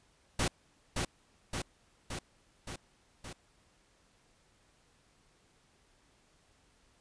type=noise with echo; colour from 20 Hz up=pink; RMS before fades=-30 dBFS; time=0.39-0.48 s; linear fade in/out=5 ms; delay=570 ms; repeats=5; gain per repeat=-3 dB; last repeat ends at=3.33 s; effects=pink hiss -68 dBFS RMS until 7 s + resampled to 22050 Hz